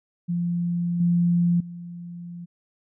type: tone with level steps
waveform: sine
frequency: 173.2 Hz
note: F3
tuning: 14 cents flat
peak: -22 / -17 / -34 dBFS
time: 0.28-2.46 s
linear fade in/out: 20 ms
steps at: 1 / 1.6 s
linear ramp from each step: 5 ms
effects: none